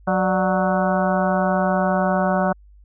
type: harmonic tone with a mistuned harmonic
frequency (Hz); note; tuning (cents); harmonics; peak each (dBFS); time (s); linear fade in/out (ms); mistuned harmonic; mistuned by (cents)
185; F#3; 0; 1 / 2 / 3 / 4 / 5 / 6 / 7 / 8; -21 / -30 / -22 / -23 / -29 / -29 / -30 / -29; 0.07-2.53; 10; 3; +86
effects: added 50 Hz sine -45 dBFS peak until 2.84 s